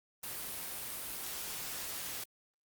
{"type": "noise", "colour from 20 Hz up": "white", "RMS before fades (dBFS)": -41, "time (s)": [0.23, 2.24], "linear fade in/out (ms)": 5, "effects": ["Opus 32 kbps"]}